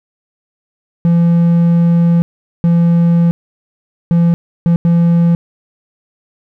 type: tone bursts at uneven times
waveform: triangle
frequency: 170 Hz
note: F3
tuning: 46 cents flat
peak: -5 dBFS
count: 5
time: 1.05-2.22 / 2.64-3.31 / 4.11-4.34 / 4.66-4.76 / 4.85-5.35 s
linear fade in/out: 0 ms
effects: none